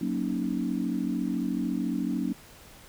sine chord, D# minor seventh, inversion first, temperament equal, 185 / 233.1 / 277.2 / 311.1 Hz, F#3 / A#3 / C#4 / D#4, 0 / 0 / 0 / 0 cents, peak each -32 / -31 / -31 / -34 dBFS, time 0.01-2.33 s, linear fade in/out 5 ms, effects pink hiss -51 dBFS RMS until 2.88 s

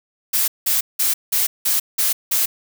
blue noise bursts, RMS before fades -18 dBFS, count 7, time 0.33-2.46 s, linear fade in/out 10 ms, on 150 ms, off 180 ms, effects none

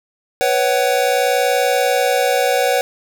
square chord, B suspended second, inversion none, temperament equal with one note detuned, 493.9 / 554.4 / 752.5 Hz, B4 / C#5 / F#5, 0 / 0 / +29 cents, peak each -19 dBFS, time 0.41-2.81 s, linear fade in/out 0 ms, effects none

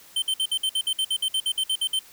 square tone bursts, 3100 Hz, G7, 20 cents flat, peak -22 dBFS, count 16, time 0.16-1.992 s, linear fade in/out 5 ms, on 62 ms, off 56 ms, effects white hiss -50 dBFS RMS until 2.12 s

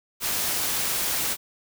white noise, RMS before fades -26 dBFS, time 0.2-1.37 s, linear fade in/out 50 ms, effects none

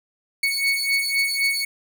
30% pulse beating tone pair, 2217 / 2220.9 Hz, C#7 / C#7, 0 / +3 cents, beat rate 3.9 Hz, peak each -20 dBFS, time 0.43-1.65 s, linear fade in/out 5 ms, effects none

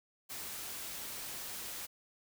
white noise, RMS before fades -43 dBFS, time 0.29-1.87 s, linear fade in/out 20 ms, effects none

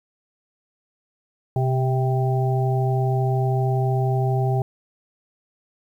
harmonic tone with a mistuned harmonic, 130.81 Hz, C3, in tune, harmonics 1 / 3 / 5 / 6, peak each -19 / -27 / -31 / -28 dBFS, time 1.56-4.62 s, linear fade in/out 2 ms, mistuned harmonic 1, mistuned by -39 cents, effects 9-bit

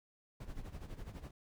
brown noise with tremolo, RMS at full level -43 dBFS, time 0.4-1.31 s, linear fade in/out 5 ms, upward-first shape sine, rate 12 Hz, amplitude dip 75%, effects none

